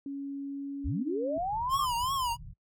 sine tone with pitch glide, 278.5 to 280.8 Hz, C#4 to C#4, +8 to +22 cents, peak -34 dBFS, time 0.06-1.38 s, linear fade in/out 2 ms, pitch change +14 cents, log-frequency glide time 0.45-1.14 s
sine linear sweep, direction up, 39 to 1223 Hz, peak -29 dBFS, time 0.84-1.86 s, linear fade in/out 20 ms
pink low-pass noise, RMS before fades -45 dBFS, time 1.36-2.54 s, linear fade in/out 10 ms, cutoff 170 Hz, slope 96 dB/octave
square tone with vibrato, 1016 Hz, B5, 49 cents sharp, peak -29 dBFS, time 1.69-2.37 s, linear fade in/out 50 ms, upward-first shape triangle, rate 2.8 Hz, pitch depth 170 cents each way
effects noise-tail reverb RT60 0.1 s tail -25 dB re dry

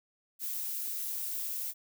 violet noise, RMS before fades -36 dBFS, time 0.39-1.74 s, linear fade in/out 50 ms, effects none

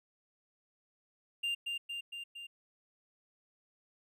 triangle tone with echo, 2794 Hz, F7, in tune, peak -30 dBFS, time 1.43-1.55 s, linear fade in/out 10 ms, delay 230 ms, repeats 4, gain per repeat -3 dB, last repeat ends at 2.47 s, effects none

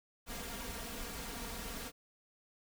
pink noise with comb filter, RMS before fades -43 dBFS, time 0.26-1.92 s, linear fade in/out 50 ms, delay 4.3 ms, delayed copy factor +0.7, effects none

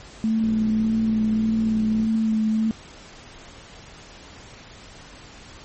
sine tone with vibrato, 220 Hz, A3, in tune, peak -18 dBFS, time 0.24-2.71 s, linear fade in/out 0 ms, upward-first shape sine, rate 1.7 Hz, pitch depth 19 cents each way
click train, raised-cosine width 3 ms, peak -24 dBFS, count 100, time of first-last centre 0.44-2.066 s, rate 60.9 Hz
effects pink hiss -44 dBFS RMS until 5.64 s + MP3 32 kbps

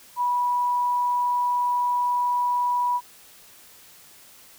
sine tone, 978 Hz, B5, 17 cents flat, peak -20 dBFS, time 0.16-3.01 s, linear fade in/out 50 ms, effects white hiss -50 dBFS RMS until 4.58 s

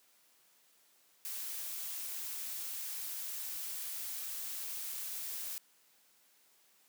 blue noise, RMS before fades -41 dBFS, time 1.25-5.58 s, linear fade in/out 0 ms, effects white hiss -68 dBFS RMS until 6.88 s + high-pass 200 Hz 12 dB/octave

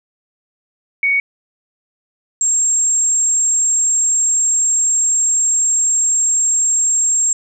sine tone pair in turn, 2234 / 7488 Hz, C#7 / A#8, +13 / +7 cents, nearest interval octave + major sixth, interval 2094 cents, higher second, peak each -12 dBFS, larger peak neither, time 1.03-1.2 / 2.41-7.33 s, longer second, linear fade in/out 2 ms, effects none

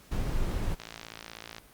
brown noise, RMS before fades -29 dBFS, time 0.11-0.75 s, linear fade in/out 10 ms
click train, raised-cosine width 0.2 ms, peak -23 dBFS, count 45, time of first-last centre 0.8-1.583 s, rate 56.2 Hz
effects pink hiss -56 dBFS RMS until 1.73 s + Opus 48 kbps

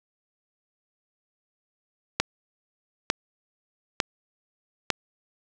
click train, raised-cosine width 0.2 ms, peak -3 dBFS, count 4, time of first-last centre 2.2-4.903 s, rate 1.11 Hz, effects none

